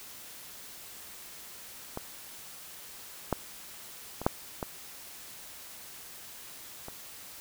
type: clicks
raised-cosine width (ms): 1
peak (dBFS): -20 / -12 / -23 / -8 / -18 / -26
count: 6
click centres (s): 1.974 / 3.327 / 4.216 / 4.265 / 4.628 / 6.884
effects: white hiss -47 dBFS RMS until 7.4 s